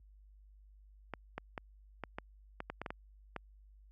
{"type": "clicks", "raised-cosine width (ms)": 0.5, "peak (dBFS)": -24, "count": 11, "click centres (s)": [1.137, 1.38, 1.578, 2.037, 2.185, 2.604, 2.7, 2.816, 2.862, 2.905, 3.363], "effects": ["added 50 Hz sine -52 dBFS peak until 3.91 s", "high-pass 60 Hz 12 dB/octave"]}